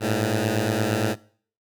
10% pulse beating tone pair, 104.3 / 112.9 Hz, G#2 / A2, +8 / +45 cents, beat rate 8.6 Hz, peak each -16 dBFS, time 0-1.16 s, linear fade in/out 50 ms, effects noise-tail reverb RT60 0.5 s tail -21 dB re dry

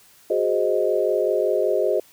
sine chord, Ab dominant seventh, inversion third, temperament equal, 370 / 415.3 / 523.3 / 622.3 Hz, Gb4 / Ab4 / C5 / Eb5, 0 / 0 / 0 / 0 cents, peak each -24 / -23 / -24 / -23 dBFS, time 0.3-2 s, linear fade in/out 5 ms, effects white hiss -53 dBFS RMS until 2.12 s

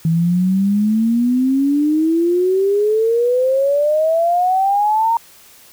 sine exponential sweep, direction up, 160.7 to 932 Hz, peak -12 dBFS, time 0.05-5.17 s, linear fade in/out 2 ms, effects white hiss -45 dBFS RMS until 5.72 s

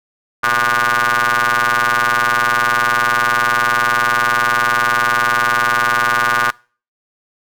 sawtooth ring-modulated tone, 120 Hz, B2, 49 cents flat, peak -6 dBFS, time 0.43-6.51 s, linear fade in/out 10 ms, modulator 1330 Hz, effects noise-tail reverb RT60 0.4 s tail -24 dB re dry

